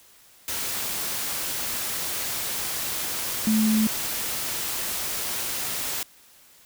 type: tone in noise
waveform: sine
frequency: 217.8 Hz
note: A3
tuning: 17 cents flat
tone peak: -18 dBFS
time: 3.47-3.87 s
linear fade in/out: 2 ms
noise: white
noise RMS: -29 dBFS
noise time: 0.48-6.03 s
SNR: +8 dB
effects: white hiss -54 dBFS RMS until 6.65 s